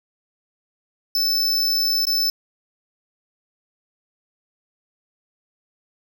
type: tone with dropouts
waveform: square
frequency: 5274 Hz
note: E8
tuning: in tune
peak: -18 dBFS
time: 1.15-2.3 s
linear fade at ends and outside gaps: 2 ms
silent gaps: 2.053-2.069 s
effects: none